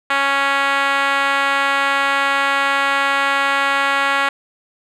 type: tone with band-pass filter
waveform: 5% pulse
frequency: 277.2 Hz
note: C#4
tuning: in tune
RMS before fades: -17 dBFS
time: 0.1-4.29 s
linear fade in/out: 5 ms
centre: 1300 Hz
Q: 1
effects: none